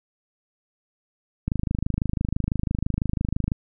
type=click train; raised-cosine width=5 ms; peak=-11 dBFS; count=54; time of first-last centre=1.48-3.518 s; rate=26 Hz; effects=none